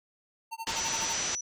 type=tone with tremolo; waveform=square; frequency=905 Hz; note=A5; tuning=48 cents sharp; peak=-34 dBFS; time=0.51-1.15 s; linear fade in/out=20 ms; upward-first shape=sine; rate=12 Hz; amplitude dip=100%
type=low-pass noise; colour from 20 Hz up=white; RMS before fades=-34 dBFS; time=0.67-1.35 s; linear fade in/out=0 ms; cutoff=7100 Hz; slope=48 dB/octave
type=tone; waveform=sine; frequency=5920 Hz; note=F#8; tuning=in tune; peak=-32 dBFS; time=0.76-1.41 s; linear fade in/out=5 ms
effects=none